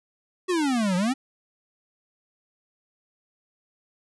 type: exponential two-way sweep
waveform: square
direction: down then up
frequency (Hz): 379.7 to 174.61 to 277.3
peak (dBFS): -22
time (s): 0.48-1.14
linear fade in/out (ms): 20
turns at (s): 0.96
effects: resampled to 24000 Hz